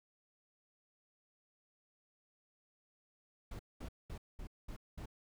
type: noise bursts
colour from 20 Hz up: brown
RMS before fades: -45 dBFS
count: 6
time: 3.51-5.058 s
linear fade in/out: 5 ms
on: 83 ms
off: 210 ms
effects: none